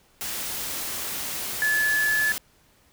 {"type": "tone in noise", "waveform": "sine", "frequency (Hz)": 1722, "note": "A6", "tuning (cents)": -38, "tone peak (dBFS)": -20, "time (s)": [1.62, 2.32], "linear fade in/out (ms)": 0, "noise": "white", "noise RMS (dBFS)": -31, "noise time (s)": [0.21, 2.38], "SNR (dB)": 8, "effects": ["pink hiss -60 dBFS RMS until 2.92 s"]}